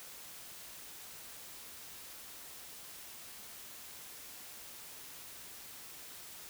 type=silence; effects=white hiss -50 dBFS RMS until 6.49 s

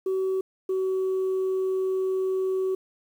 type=tone pair in turn; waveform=sine; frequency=379.2 / 377.6 Hz; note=F#4 / F#4; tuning=+43 / +35 cents; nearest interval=unison; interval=8 cents; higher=first; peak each=-21 dBFS; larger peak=neither; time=0.06-0.41 / 0.69-2.75 s; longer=second; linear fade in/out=5 ms; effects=tanh soft clip ceiling -21 dBFS + 9-bit

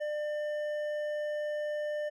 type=tone with hard clipping; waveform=sine; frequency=598 Hz; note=D5; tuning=31 cents sharp; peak=-33 dBFS; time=0-2.1 s; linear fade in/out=20 ms; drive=7 dB; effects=none

